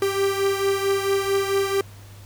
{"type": "beating tone pair", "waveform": "45% pulse", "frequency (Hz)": [392, 396.5], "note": ["G4", "G4"], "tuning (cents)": [0, 20], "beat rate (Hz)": 4.5, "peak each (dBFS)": [-21, -26], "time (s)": [0.02, 1.81], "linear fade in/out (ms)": 2, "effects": ["added 100 Hz sine -41 dBFS peak until 2.25 s", "pink hiss -49 dBFS RMS until 2.25 s"]}